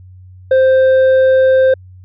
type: tone with hard clipping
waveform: sine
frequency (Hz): 523.3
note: C5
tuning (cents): 0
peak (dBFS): -8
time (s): 0.51-1.74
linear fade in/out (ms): 5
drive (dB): 4
effects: added 92 Hz sine -35 dBFS peak until 2.04 s + resampled to 11025 Hz